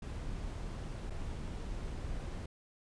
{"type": "noise with dropouts", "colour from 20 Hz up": "brown", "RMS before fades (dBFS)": -40, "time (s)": [0.02, 2.46], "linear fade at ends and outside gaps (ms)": 5, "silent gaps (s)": [1.099, 1.104], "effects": ["resampled to 22050 Hz"]}